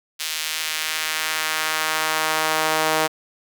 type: tone with high-pass filter sweep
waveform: sawtooth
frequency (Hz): 157.1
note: D#3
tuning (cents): +17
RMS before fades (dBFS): -23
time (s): 0.19-3.08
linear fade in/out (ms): 20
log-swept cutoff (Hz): 3200 to 610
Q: 0.94
effects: none